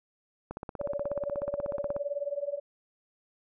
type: click train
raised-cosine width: 1 ms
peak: -23 dBFS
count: 25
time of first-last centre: 0.51-1.965 s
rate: 16.5 Hz
type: tone with tremolo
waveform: sine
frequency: 572 Hz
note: D5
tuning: 46 cents flat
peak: -26 dBFS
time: 0.79-2.6 s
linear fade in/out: 20 ms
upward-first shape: triangle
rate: 19 Hz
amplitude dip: 100%
effects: none